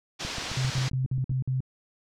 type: low-pass noise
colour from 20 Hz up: white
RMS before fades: -35 dBFS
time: 0.19-0.9 s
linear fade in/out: 20 ms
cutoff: 5800 Hz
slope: 24 dB/octave
type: click train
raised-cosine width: 5 ms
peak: -24 dBFS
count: 9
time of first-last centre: 0.25-1.314 s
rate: 7.52 Hz
type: tone bursts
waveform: sine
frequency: 130 Hz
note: C3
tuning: 11 cents flat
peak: -24 dBFS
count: 6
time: 0.57-1.605 s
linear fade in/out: 2 ms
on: 130 ms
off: 51 ms
effects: none